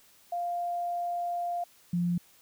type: tone pair in turn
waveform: sine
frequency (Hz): 698.5 / 174.62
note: F5 / F3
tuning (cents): 0 / 0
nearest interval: 2 octaves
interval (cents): 2400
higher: first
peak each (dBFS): -29 / -25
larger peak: second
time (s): 0.32-1.64 / 1.93-2.18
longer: first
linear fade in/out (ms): 5
effects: white hiss -60 dBFS RMS until 2.41 s